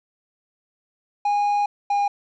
triangle tone pair in turn, 821 / 811.6 Hz, G#5 / G#5, -20 / -40 cents, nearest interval unison, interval 20 cents, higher first, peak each -16 dBFS, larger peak neither, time 1.25-1.66 / 1.9-2.08 s, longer first, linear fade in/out 5 ms, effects resampled to 16000 Hz + 9-bit

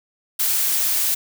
blue noise, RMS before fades -20 dBFS, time 0.39-1.15 s, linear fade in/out 10 ms, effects none

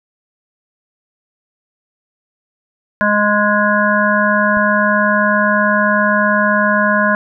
harmonic tone, 207.7 Hz, G#3, in tune, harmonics 1 / 3 / 5 / 7 / 8, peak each -17 / -17 / -17 / -17 / -17 dBFS, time 3.01-7.15 s, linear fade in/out 0 ms
click, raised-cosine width 5 ms, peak -20 dBFS, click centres 4.571 s
effects none

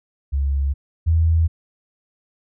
sine tone pair in turn, 69.3 / 81.68 Hz, C#2 / E2, 0 / -15 cents, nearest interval minor third, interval 285 cents, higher second, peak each -17 / -13 dBFS, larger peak second, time 0.32-0.74 / 1.06-1.48 s, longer neither, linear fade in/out 20 ms, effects none

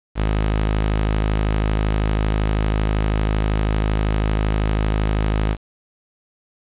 sawtooth tone, 52.7 Hz, G#1, 26 cents sharp, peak -13 dBFS, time 0.15-5.57 s, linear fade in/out 50 ms, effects resampled to 8000 Hz + 7-bit

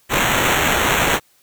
white noise with sample-and-hold, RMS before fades -17 dBFS, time 0.09-1.2 s, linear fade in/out 50 ms, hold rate 4900 Hz, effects white hiss -57 dBFS RMS until 1.42 s

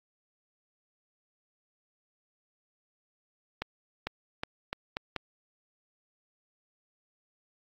accelerating click train, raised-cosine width 0.3 ms, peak -16 dBFS, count 6, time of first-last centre 3.62-5.163 s, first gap 450 ms, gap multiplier 0.81, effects AAC 64 kbps

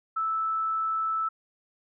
sine tone, 1314 Hz, E6, 6 cents flat, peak -25 dBFS, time 0.16-1.29 s, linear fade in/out 10 ms, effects none

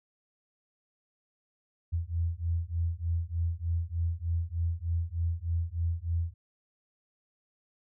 sine beating tone pair, 82.7 / 86 Hz, E2 / F2, +6 / -26 cents, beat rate 3.3 Hz, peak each -31 dBFS, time 1.92-6.34 s, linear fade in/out 20 ms, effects none

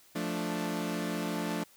sawtooth chord, D minor, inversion first, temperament equal, 174.61 / 220 / 293.7 Hz, F3 / A3 / D4, 0 / 0 / 0 cents, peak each -32 dBFS, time 0.15-1.64 s, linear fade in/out 10 ms, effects white hiss -60 dBFS RMS until 1.76 s

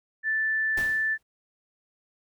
sine tone, 1760 Hz, A6, in tune, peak -23 dBFS, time 0.23-1.18 s, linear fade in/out 50 ms
pink noise with exponential decay, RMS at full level -35 dBFS, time 0.77-1.23 s, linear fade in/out 5 ms, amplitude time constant 100 ms
effects none

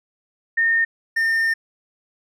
sine / triangle tone pair in turn, 1828 / 1813.3 Hz, A#6 / A#6, -34 / -48 cents, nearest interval unison, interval 14 cents, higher first, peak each -15 dBFS, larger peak neither, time 0.57-0.85 / 1.16-1.54 s, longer second, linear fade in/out 10 ms, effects none

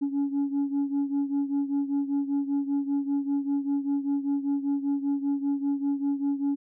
sine beating tone pair, 280 / 285.1 Hz, C#4 / C#4, +18 / +49 cents, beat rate 5.1 Hz, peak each -24 / -28 dBFS, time 0.01-6.56 s, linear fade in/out 20 ms, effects tanh soft clip ceiling -21 dBFS

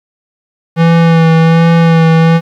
square tone with vibrato, 164.81 Hz, E3, in tune, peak -5 dBFS, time 0.76-2.41 s, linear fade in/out 50 ms, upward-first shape sine, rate 1.3 Hz, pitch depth 24 cents each way, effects low-pass 3000 Hz 12 dB/octave + 7-bit

